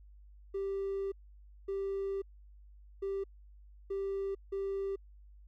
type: tone bursts at uneven times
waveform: triangle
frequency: 392 Hz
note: G4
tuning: in tune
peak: -30 dBFS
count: 5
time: 0.54-1.12 / 1.68-2.22 / 3.02-3.24 / 3.9-4.35 / 4.52-4.96 s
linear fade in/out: 10 ms
effects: tanh soft clip ceiling -28 dBFS + added 50 Hz sine -53 dBFS peak until 5.47 s